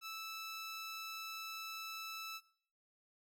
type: tone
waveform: 15% pulse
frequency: 1315 Hz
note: E6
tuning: 5 cents flat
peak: -37 dBFS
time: 0.01-2.41 s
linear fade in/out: 50 ms
effects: noise-tail reverb RT60 0.5 s tail -18 dB re dry